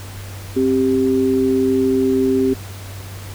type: tone pair together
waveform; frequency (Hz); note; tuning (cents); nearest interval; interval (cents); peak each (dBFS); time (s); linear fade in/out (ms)
sine; 263.5 / 392; C4 / G4; +12 / 0; perfect fifth; 688; -16; 0.56-2.54; 10
effects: added 97 Hz sine -31 dBFS peak until 3.34 s + pink hiss -37 dBFS RMS until 3.34 s